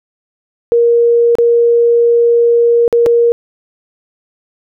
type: tone with dropouts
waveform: sine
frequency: 470.6 Hz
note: A#4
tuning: 16 cents sharp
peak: -6 dBFS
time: 0.72-3.32 s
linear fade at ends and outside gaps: 0 ms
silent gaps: 1.353-1.385 / 2.879-2.927 / 3.061-3.065 s
effects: none